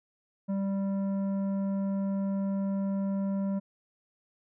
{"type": "tone with tanh clipping", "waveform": "triangle", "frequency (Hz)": 196, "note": "G3", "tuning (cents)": 0, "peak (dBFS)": -29, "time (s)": [0.48, 3.6], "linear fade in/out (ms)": 20, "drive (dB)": 14, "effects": []}